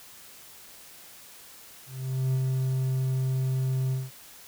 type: tone with ADSR envelope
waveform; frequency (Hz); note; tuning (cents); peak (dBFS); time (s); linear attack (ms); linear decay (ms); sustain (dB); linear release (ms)
triangle; 130.81; C3; 0; -20; 1.86-4.11; 480; 47; -2; 190
effects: white hiss -49 dBFS RMS until 4.47 s